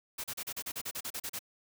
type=noise bursts; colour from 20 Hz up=white; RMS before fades=-38 dBFS; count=13; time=0.18-1.392 s; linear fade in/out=10 ms; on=60 ms; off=36 ms; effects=none